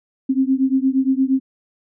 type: beating tone pair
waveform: sine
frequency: 261.6 / 270.2 Hz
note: C4 / C#4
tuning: 0 / -44 cents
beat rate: 8.6 Hz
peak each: -17 / -18 dBFS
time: 0.29-1.4 s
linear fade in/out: 10 ms
effects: none